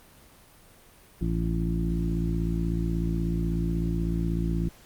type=harmonic tone with a mistuned harmonic; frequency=56.3 Hz; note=A1; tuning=40 cents sharp; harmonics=1 / 2 / 3 / 4 / 5 / 6; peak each=-28 / -34 / -28 / -39 / -36 / -35 dBFS; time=1.21-4.69 s; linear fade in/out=5 ms; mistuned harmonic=1; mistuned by=-20 cents; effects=pink hiss -54 dBFS RMS until 4.85 s + Opus 32 kbps